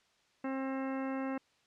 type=harmonic tone; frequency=266.7 Hz; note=C4; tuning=33 cents sharp; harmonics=1 / 2 / 3 / 4 / 5 / 6 / 7 / 8 / 10; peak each=-35 / -41 / -45 / -47 / -49 / -51 / -52 / -53 / -55 dBFS; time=0.44-1.38 s; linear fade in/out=5 ms; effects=white hiss -70 dBFS RMS until 1.66 s + low-pass 5000 Hz 12 dB/octave